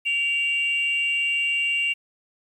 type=tone pair together; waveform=sine; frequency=2285 / 2777 Hz; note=D7 / F7; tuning=-48 / -10 cents; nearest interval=minor third; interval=338 cents; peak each=-28 / -20 dBFS; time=0.05-1.94 s; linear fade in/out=20 ms; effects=tanh soft clip ceiling -16 dBFS + 9-bit